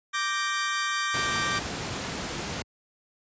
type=chord; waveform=sawtooth; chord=G minor; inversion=second; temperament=equal; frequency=1174.7 / 1568 / 1864.7 Hz; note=D6 / G6 / Bb6; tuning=0 / 0 / 0 cents; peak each=-25 / -27 / -29 dBFS; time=0.13-1.6 s; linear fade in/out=20 ms
type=noise; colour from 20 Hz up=pink; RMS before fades=-32 dBFS; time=1.14-2.62 s; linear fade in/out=0 ms
effects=high-pass 80 Hz 12 dB/octave + resampled to 16000 Hz